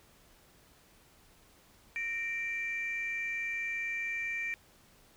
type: tone pair together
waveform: sine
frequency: 1844.3 / 2349 Hz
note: A#6 / D7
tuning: -19 / 0 cents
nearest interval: major third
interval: 419 cents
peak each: -37 / -33 dBFS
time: 1.96-4.54 s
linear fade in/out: 0 ms
effects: tanh soft clip ceiling -27 dBFS + pink hiss -62 dBFS RMS until 5.16 s